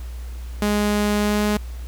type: tone with pitch glide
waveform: sawtooth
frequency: 207.7 to 209.1 Hz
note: G#3 to G#3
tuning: 0 to +12 cents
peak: -14 dBFS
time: 0.62-1.57 s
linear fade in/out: 2 ms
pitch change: +12 cents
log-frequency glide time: 1.19-1.45 s
effects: added 60 Hz sine -29 dBFS peak until 1.87 s + pink hiss -47 dBFS RMS until 1.87 s